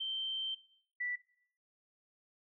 sine tone pair in turn, 3121 / 1966.1 Hz, G7 / B6, -8 / -8 cents, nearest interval minor sixth, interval 800 cents, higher first, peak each -35 / -34 dBFS, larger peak second, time 0-0.55 / 1-1.16 s, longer first, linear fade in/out 10 ms, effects noise-tail reverb RT60 0.6 s tail -18 dB re dry

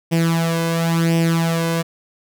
sawtooth tone with flanger, 165.9 Hz, E3, 11 cents sharp, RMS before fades -18 dBFS, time 0.11-1.83 s, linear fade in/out 20 ms, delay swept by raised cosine 0.36 to 1.96 ms, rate 0.95 Hz, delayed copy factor +0.7, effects none

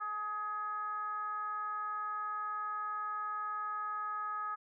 sine tone with frequency modulation, 1261 Hz, D#6, 23 cents sharp, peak -35 dBFS, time 0-4.56 s, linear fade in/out 20 ms, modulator 417 Hz, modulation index 0.51, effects none

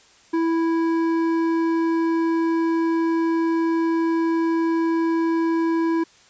sine tone with hard clipping, 329.6 Hz, E4, in tune, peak -20 dBFS, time 0.33-6.04 s, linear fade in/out 10 ms, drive 10 dB, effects white hiss -53 dBFS RMS until 6.29 s + resampled to 16000 Hz

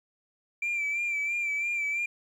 sine tone with vibrato, 2349 Hz, D7, in tune, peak -25 dBFS, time 0.62-2.06 s, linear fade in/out 5 ms, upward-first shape sine, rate 3 Hz, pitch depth 43 cents each way, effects tanh soft clip ceiling -25 dBFS + 10-bit

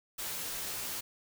white noise with comb filter, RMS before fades -38 dBFS, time 0.18-1.01 s, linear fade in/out 10 ms, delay 14 ms, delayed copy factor -0.55, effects none

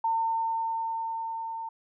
sine tone with level ramp, 905 Hz, A5, 48 cents sharp, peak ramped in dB -23 to -33 dBFS, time 0.04-1.69 s, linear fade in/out 5 ms, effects none

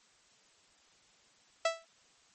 sawtooth tone with exponential decay, 659.3 Hz, E5, in tune, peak -20 dBFS, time 1.65-1.85 s, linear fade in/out 5 ms, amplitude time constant 42 ms, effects white hiss -65 dBFS RMS until 2.34 s + MP3 32 kbps

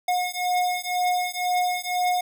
square beating tone pair, 721 / 723 Hz, F#5 / F#5, -45 / -40 cents, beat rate 2 Hz, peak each -26 dBFS, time 0.08-2.21 s, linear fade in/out 5 ms, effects none

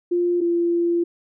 sine tone pair in turn, 350.1 / 342.9 Hz, F4 / F4, +4 / -32 cents, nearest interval unison, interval 36 cents, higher first, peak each -17 dBFS, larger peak neither, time 0.11-0.41 / 0.41-1.04 s, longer second, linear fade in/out 10 ms, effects none

